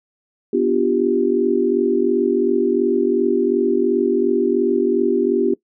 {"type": "chord", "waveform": "sine", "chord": "G dominant seventh", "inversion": "first", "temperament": "equal", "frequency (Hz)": [246.9, 293.7, 349.2, 392], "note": ["B3", "D4", "F4", "G4"], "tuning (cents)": [0, 0, 0, 0], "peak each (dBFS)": [-21, -23, -19, -18], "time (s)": [0.53, 5.54], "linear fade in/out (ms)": 5, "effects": ["noise-tail reverb RT60 0.1 s tail -20 dB re dry"]}